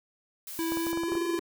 blue noise, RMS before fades -40 dBFS, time 0.47-0.92 s, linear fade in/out 2 ms
square tone with pitch glide, 329.4 to 340 Hz, E4 to F4, -1 to -46 cents, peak -29 dBFS, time 0.59-1.39 s, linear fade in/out 0 ms, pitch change +55 cents, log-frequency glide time 0.69-1.22 s
clicks, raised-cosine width 1 ms, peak -23 dBFS, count 8, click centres 0.721 / 0.772 / 0.868 / 0.931 / 0.974 / 1.035 / 1.12 / 1.153 s
triangle tone bursts, 370 Hz, F#4, in tune, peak -26 dBFS, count 8, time 1.08-1.395 s, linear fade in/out 5 ms, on 21 ms, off 21 ms
effects none

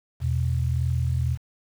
sine tone pair together, 82.41 / 124.41 Hz, E2 / B2, 0 / +13 cents, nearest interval perfect fifth, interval 713 cents, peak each -24 / -24 dBFS, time 0.2-1.38 s, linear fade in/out 50 ms, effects 8-bit

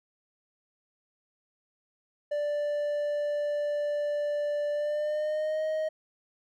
triangle tone with pitch glide, 587.3 to 625.8 Hz, D5 to D#5, 0 to +10 cents, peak -25 dBFS, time 2.31-5.89 s, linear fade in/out 10 ms, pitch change +110 cents, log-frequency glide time 4.72-5.64 s, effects none

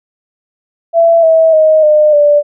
sine tone with pitch steps, 669 / 647.3 / 626.4 / 606.1 / 586.4 Hz, E5 / E5 / D#5 / D#5 / D5, +25 / -32 / +11 / -46 / -3 cents, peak -4 dBFS, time 0.93-2.43 s, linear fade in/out 50 ms, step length 300 ms, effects none

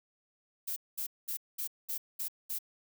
violet noise bursts, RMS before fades -36 dBFS, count 7, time 0.67-2.588 s, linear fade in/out 10 ms, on 94 ms, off 210 ms, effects none

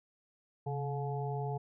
harmonic tone with a mistuned harmonic, 142.7 Hz, D3, 49 cents flat, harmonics 1 / 3 / 5 / 6, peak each -35 / -40 / -42 / -43 dBFS, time 0.66-1.58 s, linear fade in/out 10 ms, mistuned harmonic 1, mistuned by -87 cents, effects none

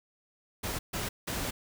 pink noise bursts at uneven times, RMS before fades -34 dBFS, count 3, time 0.63-0.79 / 0.93-1.09 / 1.27-1.51 s, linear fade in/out 10 ms, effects none

